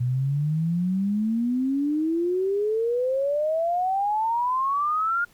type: exponential sweep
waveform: sine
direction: up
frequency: 120.9 to 1430 Hz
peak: -21 dBFS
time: 0-5.25 s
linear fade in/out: 10 ms
effects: pink hiss -58 dBFS RMS until 5.33 s